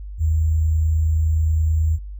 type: tone with sample-and-hold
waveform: sine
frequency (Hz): 79.4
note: D#2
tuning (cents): +36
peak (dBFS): -15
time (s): 0.18-1.99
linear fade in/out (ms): 50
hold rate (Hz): 7350
effects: added 50 Hz sine -30 dBFS peak until 2.19 s